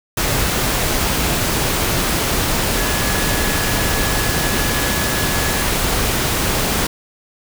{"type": "tone in noise", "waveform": "sine", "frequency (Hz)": 1694, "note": "G#6", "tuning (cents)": 34, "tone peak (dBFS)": -27, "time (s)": [2.77, 5.63], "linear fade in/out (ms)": 5, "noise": "pink", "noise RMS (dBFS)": -18, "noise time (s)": [0.17, 6.87], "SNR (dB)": -12, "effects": []}